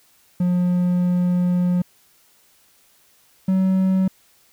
triangle tone pair in turn, 178.4 / 188.72 Hz, F3 / F#3, +37 / +34 cents, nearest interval minor second, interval 97 cents, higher second, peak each -14 / -13 dBFS, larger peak second, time 0.4-1.82 / 3.48-4.08 s, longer first, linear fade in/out 5 ms, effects white hiss -57 dBFS RMS until 4.52 s

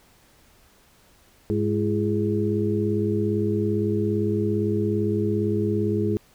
harmonic tone with a mistuned harmonic, 103.83 Hz, G#2, in tune, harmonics 1 / 2 / 3 / 4, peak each -26 / -26 / -26 / -26 dBFS, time 1.5-6.17 s, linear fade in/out 0 ms, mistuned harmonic 3, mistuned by +140 cents, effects pink hiss -57 dBFS RMS until 6.34 s

